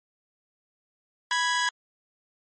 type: tone pair together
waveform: sawtooth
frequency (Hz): 986.9 / 1661.2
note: B5 / G#6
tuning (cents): -2 / 0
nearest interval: major sixth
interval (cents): 902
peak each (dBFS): -22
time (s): 1.31-1.69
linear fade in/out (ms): 2
effects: MP3 32 kbps